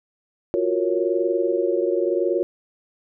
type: chord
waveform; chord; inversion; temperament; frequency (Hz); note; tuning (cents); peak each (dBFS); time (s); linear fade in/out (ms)
sine; Gb major seventh; third; equal; 349.2 / 370 / 466.2 / 554.4; F4 / Gb4 / Bb4 / Db5; 0 / 0 / 0 / 0; -23 / -24 / -25 / -25; 0.54-2.43; 0
effects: none